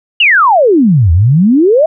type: exponential two-way sweep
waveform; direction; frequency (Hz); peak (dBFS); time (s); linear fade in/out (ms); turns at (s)
sine; down then up; 2986 to 78.7 to 664; -4; 0.2-1.86; 5; 1.12
effects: none

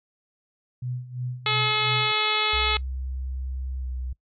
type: tone with tremolo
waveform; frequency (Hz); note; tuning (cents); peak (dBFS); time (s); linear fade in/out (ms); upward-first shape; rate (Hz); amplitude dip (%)
sine; 124.9; B2; +20; -26; 0.82-2.12; 5; sine; 2.9; 80
type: harmonic tone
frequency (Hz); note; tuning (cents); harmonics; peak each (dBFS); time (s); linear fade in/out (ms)
428; A4; -48; 1 / 2 / 3 / 4 / 5 / 6 / 7 / 8 / 9 / 10; -33 / -32 / -28 / -36 / -28 / -30 / -33 / -28 / -32 / -35; 1.46-2.77; 2
type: tone with pitch glide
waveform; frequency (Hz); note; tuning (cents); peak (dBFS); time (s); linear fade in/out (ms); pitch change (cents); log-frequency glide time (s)
sine; 65 to 63.33; C2 to B1; -11 to +44; -28; 2.53-4.13; 5; -45; 3.8-3.86
effects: noise-tail reverb RT60 0.1 s tail -22 dB re dry

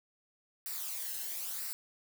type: noise with flanger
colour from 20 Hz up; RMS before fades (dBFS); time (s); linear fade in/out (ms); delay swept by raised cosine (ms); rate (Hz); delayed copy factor
blue; -39; 0.66-1.73; 0; 0.3 to 0.87; 0.99; -0.6
effects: none

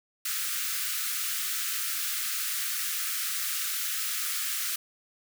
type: high-pass noise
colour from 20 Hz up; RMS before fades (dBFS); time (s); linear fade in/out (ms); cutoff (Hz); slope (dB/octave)
white; -31; 0.25-4.76; 5; 1200; 96
effects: none

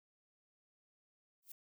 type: noise with exponential growth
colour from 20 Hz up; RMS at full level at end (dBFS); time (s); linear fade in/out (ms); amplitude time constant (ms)
violet; -45; 1.42-1.52; 5; 21
effects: none

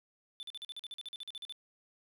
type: tone bursts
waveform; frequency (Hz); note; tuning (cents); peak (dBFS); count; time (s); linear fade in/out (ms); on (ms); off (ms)
triangle; 3520; A7; 0; -39; 16; 0.4-1.524; 0; 29; 44
effects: none

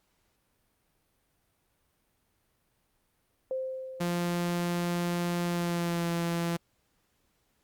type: tone with exponential decay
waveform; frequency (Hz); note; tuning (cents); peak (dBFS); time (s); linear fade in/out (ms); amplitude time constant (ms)
sine; 522; C5; -4; -28; 3.51-5.08; 1; 340
type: tone with pitch glide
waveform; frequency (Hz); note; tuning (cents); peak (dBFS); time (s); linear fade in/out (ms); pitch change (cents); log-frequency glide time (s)
sawtooth; 174 to 169.93; F3 to F3; -6 to -47; -24; 4-6.57; 10; -41; 5.45-6.11
effects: pink hiss -73 dBFS RMS until 7.63 s + Opus 48 kbps

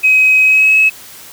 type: tone with pitch glide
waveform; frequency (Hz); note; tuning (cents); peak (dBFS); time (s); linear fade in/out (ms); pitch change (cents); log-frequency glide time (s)
sine; 2535 to 2575; D#7 to E7; +32 to -41; -5; 0.03-0.9; 20; +27; 0.43-0.77
effects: tanh soft clip ceiling -1 dBFS + white hiss -35 dBFS RMS until 1.32 s

